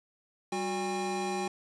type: tone cluster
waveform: square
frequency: 193.8 / 365.6 / 808 Hz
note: G3 / F#4 / G#5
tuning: -20 / -21 / -48 cents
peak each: -38 / -35 / -35 dBFS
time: 0.52-1.48 s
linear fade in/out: 5 ms
effects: resampled to 22050 Hz + 9-bit